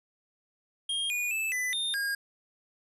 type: tone with pitch steps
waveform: square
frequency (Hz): 3229 / 2449 / 2627 / 1999 / 3638 / 1624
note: G#7 / D#7 / E7 / B6 / A#7 / G#6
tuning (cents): -49 / -28 / -7 / +20 / -43 / -39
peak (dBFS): -29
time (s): 0.89-2.15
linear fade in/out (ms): 5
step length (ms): 210
effects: resampled to 32000 Hz